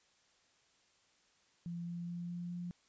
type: tone with pitch steps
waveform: sine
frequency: 171.4 / 172.39 / 173.39 / 174.4 / 175.41 Hz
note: F3 / F3 / F3 / F3 / F3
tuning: -32 / -22 / -12 / -2 / +8 cents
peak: -39 dBFS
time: 1.66-2.71 s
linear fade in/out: 0 ms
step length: 210 ms
effects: white hiss -71 dBFS RMS until 2.88 s + resampled to 16000 Hz